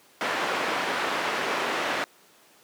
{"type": "low-pass noise", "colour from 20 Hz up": "white", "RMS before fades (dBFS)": -27, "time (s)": [0.21, 2.04], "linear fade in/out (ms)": 0, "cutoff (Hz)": 1800, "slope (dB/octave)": 12, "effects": ["pink hiss -56 dBFS RMS until 2.63 s", "high-pass 300 Hz 12 dB/octave"]}